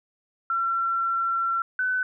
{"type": "tone pair in turn", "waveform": "sine", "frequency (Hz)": [1357, 1507.7], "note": ["E6", "F#6"], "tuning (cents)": [50, 32], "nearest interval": "major second", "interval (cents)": 182, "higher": "second", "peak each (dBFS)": -22, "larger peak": "neither", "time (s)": [[0.5, 1.62], [1.79, 2.03]], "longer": "first", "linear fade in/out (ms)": 2, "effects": []}